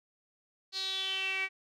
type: tone with band-pass filter sweep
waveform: sawtooth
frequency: 382.9 Hz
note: G4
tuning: 41 cents flat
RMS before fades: -34 dBFS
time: 0.72-1.49 s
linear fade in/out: 50 ms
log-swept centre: 4400 to 2200 Hz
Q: 8.1
effects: none